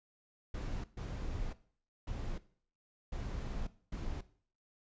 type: noise bursts at uneven times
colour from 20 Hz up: brown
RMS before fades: -39 dBFS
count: 5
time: 0.54-0.84 / 0.97-1.53 / 2.07-2.38 / 3.12-3.67 / 3.92-4.21 s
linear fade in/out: 5 ms
effects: noise-tail reverb RT60 0.5 s tail -17 dB re dry + resampled to 16000 Hz